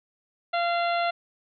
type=harmonic tone; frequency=689 Hz; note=F5; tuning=24 cents flat; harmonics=1 / 2 / 3 / 4 / 5 / 6; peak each=-24 / -30 / -34 / -36 / -38 / -40 dBFS; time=0.53-1.11 s; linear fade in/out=10 ms; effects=none